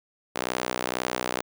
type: tone with high-pass filter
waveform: sawtooth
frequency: 62.1 Hz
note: B1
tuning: 10 cents sharp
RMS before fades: -30 dBFS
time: 0.35-1.42 s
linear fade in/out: 10 ms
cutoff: 450 Hz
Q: 0.76
effects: none